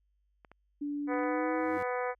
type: clicks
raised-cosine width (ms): 0.5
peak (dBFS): -36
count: 5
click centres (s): 0.448 / 0.516 / 1.139 / 1.191 / 1.235
type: tone with pitch glide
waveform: sine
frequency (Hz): 290 to 316.2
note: D4 to D#4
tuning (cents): -22 to +28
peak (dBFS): -32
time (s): 0.81-1.78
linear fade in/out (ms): 10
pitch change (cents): +150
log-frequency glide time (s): 1.09-1.54
type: harmonic tone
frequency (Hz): 248.6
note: B3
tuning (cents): +12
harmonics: 2 / 3 / 4 / 5 / 6 / 7 / 8 / 9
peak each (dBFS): -33 / -37 / -39 / -41 / -43 / -44 / -45 / -46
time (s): 1.07-2.15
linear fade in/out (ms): 50
type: tone with exponential growth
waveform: 15% pulse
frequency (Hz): 93.5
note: F#2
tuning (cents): +19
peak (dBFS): -37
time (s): 1.32-1.83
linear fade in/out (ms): 5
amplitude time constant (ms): 110
effects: added 50 Hz sine -70 dBFS peak until 2.19 s